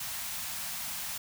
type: band-stop noise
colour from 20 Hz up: white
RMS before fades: -37 dBFS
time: 0-1.18 s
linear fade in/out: 5 ms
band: 240 to 630 Hz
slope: 48 dB/octave
effects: none